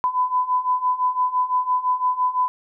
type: beating tone pair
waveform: sine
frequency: 1000 / 1005.9 Hz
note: B5 / B5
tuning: +21 / +31 cents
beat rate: 5.9 Hz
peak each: -23 / -20 dBFS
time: 0.04-2.48 s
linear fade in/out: 0 ms
effects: none